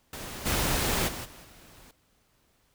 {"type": "noise with level steps", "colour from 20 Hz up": "pink", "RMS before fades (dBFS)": [-39, -27, -37, -49, -53], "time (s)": [0.13, 1.91], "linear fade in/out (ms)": 2, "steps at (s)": [0.45, 1.07, 1.24, 1.43], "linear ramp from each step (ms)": 20, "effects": ["pink hiss -68 dBFS RMS until 2.74 s"]}